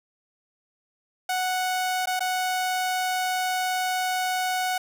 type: tone with dropouts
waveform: sawtooth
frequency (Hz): 739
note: F#5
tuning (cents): -2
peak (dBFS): -20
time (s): 1.29-4.78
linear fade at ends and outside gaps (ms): 5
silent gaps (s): 2.058-2.071 / 2.194-2.205
effects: none